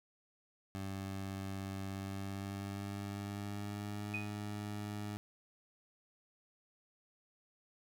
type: tone with pitch glide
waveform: 20% pulse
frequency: 96.9 to 103.85 Hz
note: G2 to G#2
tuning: -20 to 0 cents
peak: -35 dBFS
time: 0.75-5.17 s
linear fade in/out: 0 ms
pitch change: +120 cents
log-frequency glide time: 1.87-4.16 s
type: tone with exponential decay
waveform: sine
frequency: 2489 Hz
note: D#7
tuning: in tune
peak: -34 dBFS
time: 4.14-4.38 s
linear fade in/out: 2 ms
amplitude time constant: 52 ms
effects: none